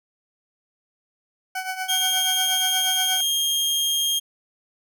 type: tone with tremolo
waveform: 20% pulse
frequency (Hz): 751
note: F#5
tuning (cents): +26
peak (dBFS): -19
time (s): 1.55-3.21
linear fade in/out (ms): 5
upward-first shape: triangle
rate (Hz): 8.4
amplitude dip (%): 75
type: tone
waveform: sawtooth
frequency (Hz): 3226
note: G7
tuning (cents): +49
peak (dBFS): -17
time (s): 1.88-4.2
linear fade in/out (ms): 20
effects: none